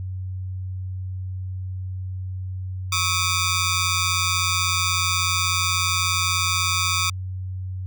10% pulse ring-modulated tone, 1196 Hz, D6, 31 cents sharp, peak -9 dBFS, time 2.92-7.1 s, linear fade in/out 5 ms, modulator 88.2 Hz, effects added 93 Hz sine -27 dBFS peak until 7.86 s

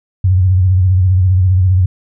sine tone with vibrato, 92.5 Hz, F#2, in tune, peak -7 dBFS, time 0.24-1.86 s, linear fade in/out 5 ms, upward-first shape sine, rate 15 Hz, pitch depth 75 cents each way, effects none

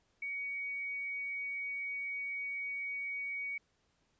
sine tone, 2248 Hz, C#7, 24 cents sharp, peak -36 dBFS, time 0.22-3.58 s, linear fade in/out 5 ms, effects pink hiss -75 dBFS RMS until 4.19 s + resampled to 16000 Hz

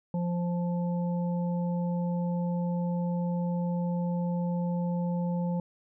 harmonic tone, 174.61 Hz, F3, in tune, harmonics 1 / 3 / 5, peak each -27 / -37 / -41 dBFS, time 0.14-5.6 s, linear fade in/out 2 ms, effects none

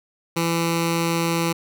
10% pulse tone with notch filter, 167.4 Hz, E3, 27 cents sharp, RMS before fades -22 dBFS, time 0.36-1.53 s, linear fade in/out 10 ms, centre 660 Hz, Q 1.6, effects none

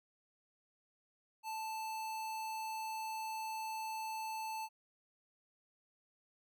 square tone, 880 Hz, A5, in tune, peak -40 dBFS, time 1.43-4.69 s, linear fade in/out 50 ms, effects none

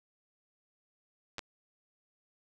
clicks, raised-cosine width 0.2 ms, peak -21 dBFS, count 2, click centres 1.383 / 1.392 s, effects none

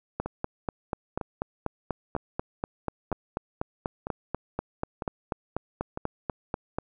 two click trains, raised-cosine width 1 ms, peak -14 / -18 dBFS, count 28 / 7, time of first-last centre 0.2-6.785 / 0.26-5.974 s, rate 4.1 / 1.05 Hz, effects none

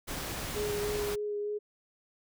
pink noise, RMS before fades -37 dBFS, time 0.07-1.16 s, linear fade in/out 20 ms
sine tone with vibrato, 415.3 Hz, G#4, in tune, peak -31 dBFS, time 0.55-1.59 s, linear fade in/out 20 ms, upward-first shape sine, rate 3.3 Hz, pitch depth 13 cents each way
effects none

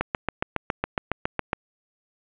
click train, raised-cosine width 0.5 ms, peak -8 dBFS, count 12, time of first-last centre 0.01-1.531 s, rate 7.23 Hz, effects resampled to 8000 Hz + 7-bit

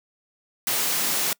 white high-pass noise, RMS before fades -24 dBFS, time 0.67-1.33 s, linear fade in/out 2 ms, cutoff 130 Hz, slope 48 dB/octave, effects noise-tail reverb RT60 0.1 s tail -25 dB re dry

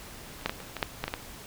clicks, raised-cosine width 0.3 ms, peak -30 / -10 / -13 / -26 / -18 / -9 / -13 / -15 / -14 dBFS, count 9, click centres 0.412 / 0.46 / 0.495 / 0.603 / 0.767 / 0.828 / 1.04 / 1.08 / 1.139 s, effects pink hiss -45 dBFS RMS until 1.46 s

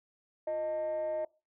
sine tone with frequency modulation, 621 Hz, D#5, 3 cents flat, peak -29 dBFS, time 0.47-1.25 s, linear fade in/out 5 ms, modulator 272 Hz, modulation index 0.35, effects noise-tail reverb RT60 0.3 s tail -23 dB re dry + tanh soft clip ceiling -28 dBFS

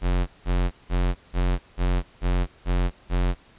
square tone bursts, 44.82 Hz, F1, 46 cents sharp, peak -20 dBFS, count 8, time 0.01-3.35 s, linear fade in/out 50 ms, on 260 ms, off 180 ms, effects pink hiss -54 dBFS RMS until 3.58 s + resampled to 8000 Hz

